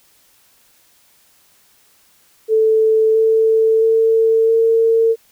sine tone with pitch steps, 440 / 444.3 / 448.7 / 453.2 Hz, A4 / A4 / A4 / A#4, 0 / +17 / +34 / -49 cents, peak -10 dBFS, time 2.48-5.16 s, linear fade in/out 50 ms, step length 670 ms, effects white hiss -54 dBFS RMS until 5.31 s

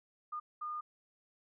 sine tone bursts at uneven times, 1218 Hz, D#6, 37 cents flat, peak -37 dBFS, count 2, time 0.32-0.4 / 0.61-0.81 s, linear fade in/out 10 ms, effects none

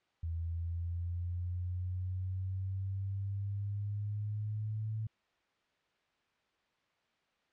sine exponential sweep, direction up, 82.41 to 110 Hz, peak -34 dBFS, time 0.23-5.07 s, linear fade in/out 5 ms, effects white hiss -75 dBFS RMS until 7.52 s + low-pass 3000 Hz 12 dB/octave

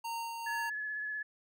square tone with tremolo, 923 Hz, A#5, 17 cents flat, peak -36 dBFS, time 0.04-0.7 s, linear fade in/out 10 ms, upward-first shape sine, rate 2.3 Hz, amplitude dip 35%
sine tone with vibrato, 1708 Hz, G#6, 48 cents sharp, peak -35 dBFS, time 0.46-1.23 s, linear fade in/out 10 ms, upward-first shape sine, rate 16 Hz, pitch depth 17 cents each way
effects none

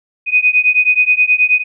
sine beating tone pair, 2489 / 2498.4 Hz, D#7 / D#7, 0 / +7 cents, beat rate 9.4 Hz, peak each -12 dBFS, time 0.26-1.64 s, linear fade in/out 50 ms, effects none

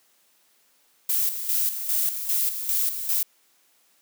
violet noise with tremolo, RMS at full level -23 dBFS, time 1.09-3.23 s, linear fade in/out 5 ms, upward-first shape square, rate 2.5 Hz, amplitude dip 60%, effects white hiss -63 dBFS RMS until 4.01 s + high-pass 200 Hz 12 dB/octave

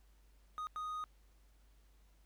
triangle tone bursts at uneven times, 1243 Hz, D#6, 2 cents flat, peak -37 dBFS, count 2, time 0.58-0.67 / 0.76-1.04 s, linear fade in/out 0 ms, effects added 50 Hz sine -63 dBFS peak until 2.25 s + pink hiss -74 dBFS RMS until 2.25 s

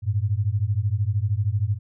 sine beating tone pair, 96.8 / 109.8 Hz, G2 / A2, -21 / -3 cents, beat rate 13 Hz, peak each -23 dBFS, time 0.02-1.79 s, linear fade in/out 50 ms, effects none

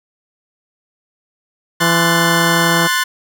sawtooth chord, F# diminished, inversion second, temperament equal, 1046.5 / 1480 / 1760 Hz, C6 / F#6 / A6, 0 / 0 / 0 cents, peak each -15 dBFS, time 1.8-3.04 s, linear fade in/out 10 ms
harmonic tone, 167.9 Hz, E3, 32 cents sharp, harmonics 1 / 2 / 3 / 4 / 5 / 6 / 7 / 8 / 9, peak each -18 / -21 / -23 / -24 / -25 / -26 / -26 / -27 / -28 dBFS, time 1.8-2.88 s, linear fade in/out 20 ms
effects none

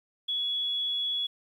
sine tone, 3376 Hz, G#7, 28 cents sharp, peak -27 dBFS, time 0.28-1.27 s, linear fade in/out 10 ms, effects 10-bit

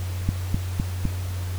click train, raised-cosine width 5 ms, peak -9 dBFS, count 4, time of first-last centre 0.29-1.053 s, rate 3.93 Hz, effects added 91 Hz sine -26 dBFS peak until 1.58 s + pink hiss -40 dBFS RMS until 1.58 s

